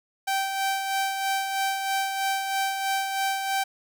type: tone with tremolo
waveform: sawtooth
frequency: 778 Hz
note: G5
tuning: 13 cents flat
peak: -19 dBFS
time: 0.27-3.64 s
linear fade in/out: 10 ms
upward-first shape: sine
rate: 3.1 Hz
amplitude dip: 45%
effects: none